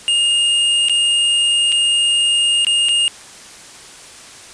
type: tone with dropouts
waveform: square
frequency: 2835 Hz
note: F7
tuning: 25 cents sharp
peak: -13 dBFS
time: 0.08-3.08 s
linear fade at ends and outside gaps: 0 ms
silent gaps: 0.885-0.896 / 1.72-1.724 / 2.648-2.668 / 2.886-2.891 s
effects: white hiss -38 dBFS RMS until 4.53 s + resampled to 22050 Hz